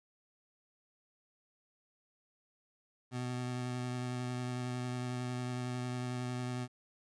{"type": "tone with vibrato", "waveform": "25% pulse", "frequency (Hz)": 124.6, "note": "B2", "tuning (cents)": 16, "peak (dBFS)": -32, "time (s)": [3.11, 6.68], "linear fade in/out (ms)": 50, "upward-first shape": "sine", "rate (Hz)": 11, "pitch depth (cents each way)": 13, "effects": ["resampled to 22050 Hz", "12-bit"]}